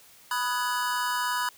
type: chord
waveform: square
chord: G# minor seventh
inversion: first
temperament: equal with one note detuned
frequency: 987.8 / 1244.5 / 1480 / 1683.4 Hz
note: B5 / D#6 / F#6 / G#6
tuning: 0 / 0 / 0 / +23 cents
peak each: -29 / -35 / -34 / -35 dBFS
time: 0.31-1.49 s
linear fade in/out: 2 ms
effects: white hiss -54 dBFS RMS until 1.57 s